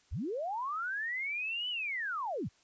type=linear two-way sweep; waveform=sine; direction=up then down; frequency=38.89 to 3023 to 55.7 Hz; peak=-33 dBFS; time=0.11-2.49 s; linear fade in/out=20 ms; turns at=1.69 s; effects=white hiss -67 dBFS RMS until 2.63 s + resampled to 16000 Hz